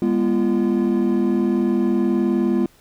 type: tone cluster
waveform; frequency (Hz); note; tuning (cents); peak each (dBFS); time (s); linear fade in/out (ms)
triangle; 204.2 / 243.9 / 342.6; G#3 / B3 / F4; -29 / -21 / -33; -18; 0.02-2.66; 2
effects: tanh soft clip ceiling -8 dBFS + pink hiss -54 dBFS RMS until 2.8 s